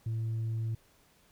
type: tone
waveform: sine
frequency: 112.5 Hz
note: A2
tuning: 39 cents sharp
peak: -28 dBFS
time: 0.06-0.75 s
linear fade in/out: 5 ms
effects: tanh soft clip ceiling -29 dBFS + pink hiss -65 dBFS RMS until 1.31 s